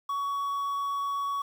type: tone with quantisation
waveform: triangle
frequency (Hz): 1123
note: C#6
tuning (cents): +22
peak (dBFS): -26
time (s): 0.09-1.42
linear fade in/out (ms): 5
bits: 9
effects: none